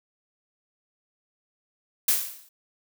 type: noise with exponential decay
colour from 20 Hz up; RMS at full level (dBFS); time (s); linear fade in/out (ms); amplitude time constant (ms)
blue; -18; 2.08-2.49; 5; 89
effects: none